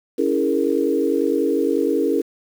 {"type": "chord", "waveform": "sine", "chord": "A# half-diminished seventh", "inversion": "first", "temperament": "equal with one note detuned", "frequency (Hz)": [280.6, 329.6, 415.3, 466.2], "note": ["C#4", "E4", "G#4", "A#4"], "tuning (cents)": [21, 0, 0, 0], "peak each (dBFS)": -22, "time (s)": [0.18, 2.22], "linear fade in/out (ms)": 10, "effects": ["7-bit"]}